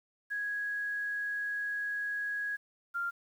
sine tone pair in turn, 1661.2 / 1391.3 Hz, G#6 / F6, 0 / -7 cents, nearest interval minor third, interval 307 cents, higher first, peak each -32 / -31 dBFS, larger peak second, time 0.3-2.57 / 2.94-3.11 s, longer first, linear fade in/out 20 ms, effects 10-bit

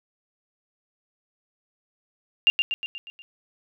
sine tone with echo, 2794 Hz, F7, in tune, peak -13 dBFS, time 2.47-2.5 s, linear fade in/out 0 ms, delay 120 ms, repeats 6, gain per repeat -5 dB, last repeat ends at 3.22 s, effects none

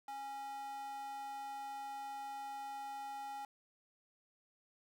square tone with high-pass filter, 274.8 Hz, C#4, 15 cents flat, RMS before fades -45 dBFS, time 0.08-3.45 s, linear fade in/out 2 ms, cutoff 810 Hz, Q 4.6, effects none

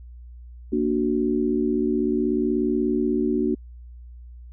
sine chord, Bb augmented, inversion none, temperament equal, 233.1 / 293.7 / 370 Hz, Bb3 / D4 / F#4, 0 / 0 / 0 cents, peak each -24 dBFS, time 0.72-3.55 s, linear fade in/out 10 ms, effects added 60 Hz sine -39 dBFS peak until 4.52 s

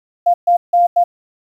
sine tone bursts at uneven times, 698.5 Hz, F5, in tune, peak -8 dBFS, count 4, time 0.26-0.34 / 0.47-0.57 / 0.73-0.87 / 0.96-1.04 s, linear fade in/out 10 ms, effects 8-bit

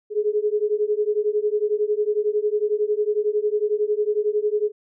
sine beating tone pair, 415.3 / 426.3 Hz, G#4 / G#4, 0 / +45 cents, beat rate 11 Hz, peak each -22 dBFS, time 0.1-4.72 s, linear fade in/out 50 ms, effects none

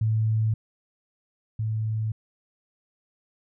sine tone pair in turn, 110 / 109.61 Hz, A2 / A2, 0 / -6 cents, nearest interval unison, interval 6 cents, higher first, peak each -20 / -24 dBFS, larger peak first, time 0.01-0.54 / 1.59-2.12 s, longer neither, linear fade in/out 5 ms, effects none

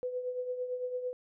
sine tone with tremolo, 500 Hz, B4, 21 cents sharp, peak -30 dBFS, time 0.03-1.13 s, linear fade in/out 0 ms, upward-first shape triangle, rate 8.9 Hz, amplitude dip 65%, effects none

